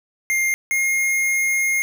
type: tone pair in turn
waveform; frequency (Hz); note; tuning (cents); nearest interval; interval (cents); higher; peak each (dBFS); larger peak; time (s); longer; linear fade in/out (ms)
square; 2115 / 2138; C7 / C7; +18 / +37; unison; 19; second; -18; neither; 0.3-0.54 / 0.71-1.82; second; 0
effects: none